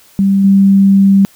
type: tone with level steps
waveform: sine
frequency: 196 Hz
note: G3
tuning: in tune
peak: -7 / -4 dBFS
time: 0.19-1.25 s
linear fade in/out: 0 ms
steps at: 0.44 s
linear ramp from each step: 5 ms
effects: white hiss -45 dBFS RMS until 1.35 s